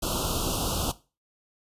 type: band-stop noise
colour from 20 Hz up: pink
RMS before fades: -28 dBFS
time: 0.02-0.92 s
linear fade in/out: 10 ms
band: 1400 to 2700 Hz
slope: 96 dB/octave
effects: noise-tail reverb RT60 0.3 s tail -17 dB re dry + resampled to 32000 Hz